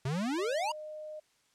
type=exponential sweep; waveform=square; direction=up; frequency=124.6 to 987.8 Hz; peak=-31 dBFS; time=0.05-0.72 s; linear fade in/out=5 ms
type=tone with pitch glide; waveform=sine; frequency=610 to 613.5 Hz; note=D#5 to D#5; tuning=-34 to -25 cents; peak=-40 dBFS; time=0.38-1.2 s; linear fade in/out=10 ms; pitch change=+9 cents; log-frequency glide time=0.57-0.89 s
effects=white hiss -70 dBFS RMS until 1.54 s + low-pass 8000 Hz 12 dB/octave